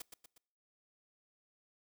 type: noise with echo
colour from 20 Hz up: white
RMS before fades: -44 dBFS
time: 0-0.02 s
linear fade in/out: 5 ms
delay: 120 ms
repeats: 3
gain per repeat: -6 dB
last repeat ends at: 0.38 s
effects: noise-tail reverb RT60 0.7 s tail -24 dB re dry